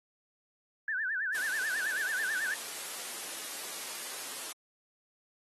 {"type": "tone with vibrato", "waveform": "sine", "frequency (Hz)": 1632, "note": "G#6", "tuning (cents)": -31, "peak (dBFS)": -30, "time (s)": [0.88, 2.54], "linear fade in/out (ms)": 2, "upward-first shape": "sine", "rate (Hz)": 9.2, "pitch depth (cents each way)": 170}
{"type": "noise", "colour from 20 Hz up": "white", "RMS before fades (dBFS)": -40, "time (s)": [1.34, 4.53], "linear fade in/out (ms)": 10}
{"effects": ["high-pass 300 Hz 12 dB/octave", "AAC 32 kbps"]}